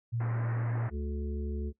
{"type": "tone", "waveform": "sine", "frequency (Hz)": 116.54, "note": "A#2", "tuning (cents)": 0, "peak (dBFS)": -29, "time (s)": [0.12, 0.89], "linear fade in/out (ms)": 20}
{"type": "band-pass noise", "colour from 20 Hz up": "pink", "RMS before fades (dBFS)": -43, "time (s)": [0.2, 0.9], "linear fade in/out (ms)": 5, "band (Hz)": [190, 2000], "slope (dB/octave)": 48}
{"type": "harmonic tone", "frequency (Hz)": 72.3, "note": "D2", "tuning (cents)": -27, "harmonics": [1, 3, 5, 6], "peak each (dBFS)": [-33, -40, -42, -45], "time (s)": [0.9, 1.73], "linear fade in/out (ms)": 50}
{"effects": ["noise-tail reverb RT60 0.1 s tail -19 dB re dry"]}